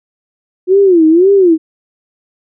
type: tone with vibrato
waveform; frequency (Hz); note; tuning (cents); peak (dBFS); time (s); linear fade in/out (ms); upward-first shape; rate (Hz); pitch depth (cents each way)
sine; 354.7; F4; +27; -4; 0.67-1.58; 50; sine; 1.9; 210
effects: none